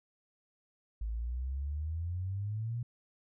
sine exponential sweep, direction up, 52.8 to 121.7 Hz, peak -33 dBFS, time 1.01-2.83 s, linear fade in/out 5 ms, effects none

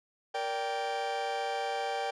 40% pulse chord, G minor, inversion first, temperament equal with one note detuned, 466.2 / 579.2 / 784 Hz, Bb4 / D5 / G5, 0 / -24 / 0 cents, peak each -37 / -37 / -32 dBFS, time 0.34-2.11 s, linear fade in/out 10 ms, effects low-pass 5000 Hz 12 dB/octave

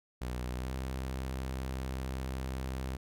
sawtooth tone with pitch glide, 62.1 to 65.26 Hz, B1 to C2, +10 to -4 cents, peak -31 dBFS, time 0.21-2.97 s, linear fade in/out 10 ms, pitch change +86 cents, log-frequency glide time 0.54-0.73 s, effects none

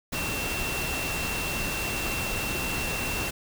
sine tone in noise, 2700 Hz, E7, 41 cents sharp, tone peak -32 dBFS, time 0.14-3.29 s, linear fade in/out 10 ms, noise pink, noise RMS -31 dBFS, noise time 0.12-3.31 s, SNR -4 dB, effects none

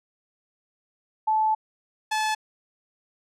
sine / sawtooth tone pair in turn, 870 / 864.5 Hz, A5 / A5, -20 / -31 cents, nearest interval unison, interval 11 cents, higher first, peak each -19 dBFS, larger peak neither, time 1.27-1.55 / 2.11-2.35 s, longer first, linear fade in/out 10 ms, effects low-pass 9000 Hz 12 dB/octave

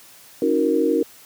sine chord, D# minor seventh, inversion third, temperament equal with one note detuned, 277.2 / 317.7 / 370 / 466.2 Hz, C#4 / D#4 / F#4 / A#4, 0 / +36 / 0 / 0 cents, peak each -23 / -21 / -24 / -20 dBFS, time 0.42-1.03 s, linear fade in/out 2 ms, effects white hiss -47 dBFS RMS until 1.25 s + high-pass 80 Hz 12 dB/octave

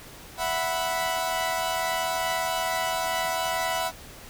sawtooth chord, E suspended second, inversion none, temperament equal, 659.3 / 740 / 987.8 Hz, E5 / F#5 / B5, 0 / 0 / 0 cents, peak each -26 dBFS, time 0.37-3.92 s, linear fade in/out 50 ms, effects pink hiss -45 dBFS RMS until 4.29 s

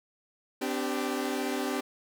sawtooth chord, C suspended second, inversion none, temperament equal with one note detuned, 256.5 / 293.7 / 392 Hz, C4 / D4 / G4, -34 / 0 / 0 cents, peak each -29 / -30 / -30 dBFS, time 0.61-1.81 s, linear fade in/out 10 ms, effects none

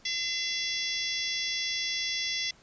harmonic tone, 680 Hz, F5, 46 cents flat, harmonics 3 / 4 / 5 / 6 / 7 / 8 / 9, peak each -35 / -41 / -34 / -42 / -37 / -36 / -39 dBFS, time 0.05-2.51 s, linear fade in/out 5 ms, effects pink hiss -58 dBFS RMS until 2.62 s + resampled to 16000 Hz

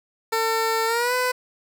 15% pulse tone with pitch glide, 450 to 502.2 Hz, A4 to B4, +39 to +29 cents, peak -14 dBFS, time 0.32-1.32 s, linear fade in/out 10 ms, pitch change +190 cents, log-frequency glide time 0.86-1.14 s, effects none

